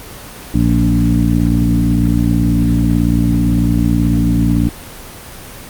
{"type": "harmonic tone with a mistuned harmonic", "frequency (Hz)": 58.1, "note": "A#1", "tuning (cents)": -5, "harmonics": [1, 2, 3, 4, 5], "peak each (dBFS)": [-16, -16, -16, -16, -16], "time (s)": [0.54, 4.69], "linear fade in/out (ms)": 5, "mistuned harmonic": 2, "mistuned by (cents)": -18, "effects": ["pink hiss -32 dBFS RMS until 5.69 s", "Opus 24 kbps"]}